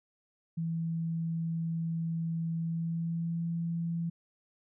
sine tone with pitch glide, 164.81 to 167.88 Hz, E3 to E3, 0 to +32 cents, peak -30 dBFS, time 0.57-4.1 s, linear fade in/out 10 ms, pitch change +32 cents, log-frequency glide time 2.56-3.45 s, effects none

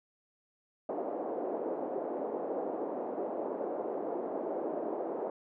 white band-pass noise, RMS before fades -36 dBFS, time 0.89-5.3 s, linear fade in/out 2 ms, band 300 to 640 Hz, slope 24 dB/octave, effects none

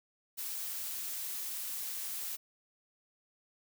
blue noise, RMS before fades -39 dBFS, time 0.37-2.37 s, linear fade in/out 20 ms, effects none

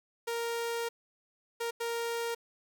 sawtooth tone bursts at uneven times, 466.2 Hz, A#4, in tune, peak -28 dBFS, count 3, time 0.27-0.89 / 1.6-1.71 / 1.8-2.35 s, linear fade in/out 10 ms, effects 10-bit

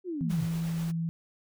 sine linear sweep, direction down, 380.5 to 90.6 Hz, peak -31 dBFS, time 0.04-0.48 s, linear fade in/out 50 ms
sine tone, 165.3 Hz, E3, 5 cents sharp, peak -28 dBFS, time 0.21-1.09 s, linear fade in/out 0 ms
pink noise with tremolo, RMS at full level -44 dBFS, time 0.29-0.92 s, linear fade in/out 20 ms, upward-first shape triangle, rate 8.3 Hz, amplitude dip 30%
effects none

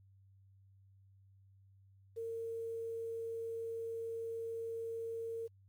sine tone with quantisation, 456.7 Hz, A#4, 36 cents flat, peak -38 dBFS, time 2.16-5.48 s, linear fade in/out 20 ms, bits 11, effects added 97 Hz sine -61 dBFS peak until 5.68 s + MP3 96 kbps

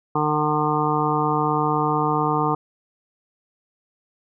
harmonic tone with a mistuned harmonic, 151.3 Hz, D#3, 48 cents flat, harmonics 1 / 2 / 3 / 5 / 6 / 7 / 8, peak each -26 / -26 / -26 / -26 / -26 / -26 / -26 dBFS, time 0.15-2.55 s, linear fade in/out 5 ms, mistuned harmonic 1, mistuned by -16 cents, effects none

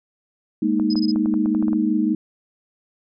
sine chord, Ab suspended second, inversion none, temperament equal, 207.7 / 233.1 / 311.1 Hz, Ab3 / Bb3 / Eb4, 0 / 0 / 0 cents, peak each -22 / -22 / -20 dBFS, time 0.62-2.15 s, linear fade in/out 5 ms
clicks, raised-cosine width 1 ms, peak -20 dBFS, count 10, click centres 0.798 / 0.956 / 1.16 / 1.259 / 1.34 / 1.459 / 1.549 / 1.626 / 1.682 / 1.731 s
sine tone bursts, 5040 Hz, D#8, 21 cents sharp, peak -27 dBFS, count 4, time 0.9-1.117 s, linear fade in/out 5 ms, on 37 ms, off 23 ms
effects none

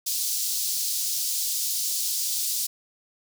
pink high-pass noise, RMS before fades -27 dBFS, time 0.06-2.67 s, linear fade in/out 10 ms, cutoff 4500 Hz, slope 24 dB/octave, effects none

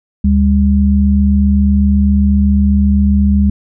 sine tone pair together, 73.79 / 201.6 Hz, D2 / G3, +9 / +49 cents, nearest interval octave + perfect fourth, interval 1740 cents, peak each -10 dBFS, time 0.24-3.5 s, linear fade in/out 5 ms, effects none

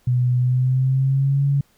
sine tone with pitch glide, 124.3 to 140.33 Hz, B2 to C#3, +12 to +22 cents, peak -15 dBFS, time 0.07-1.61 s, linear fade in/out 5 ms, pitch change +210 cents, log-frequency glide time 0.38-1.45 s, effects pink hiss -60 dBFS RMS until 1.77 s

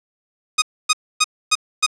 10% pulse tone bursts, 1244.5 Hz, D#6, in tune, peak -4 dBFS, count 5, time 0.58-1.865 s, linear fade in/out 10 ms, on 41 ms, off 270 ms, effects resampled to 22050 Hz + 7-bit

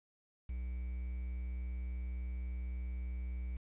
triangle tone with quantisation, 61.74 Hz, B1, in tune, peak -35 dBFS, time 0.49-3.57 s, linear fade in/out 5 ms, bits 10, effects resampled to 8000 Hz

